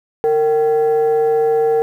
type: tone pair together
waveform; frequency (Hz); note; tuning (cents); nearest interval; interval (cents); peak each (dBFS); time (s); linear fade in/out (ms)
sine; 457.6 / 771; A#4 / G5; -32 / -29; major sixth; 903; -11 / -19; 0.24-1.82; 0
effects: tanh soft clip ceiling -8 dBFS + 8-bit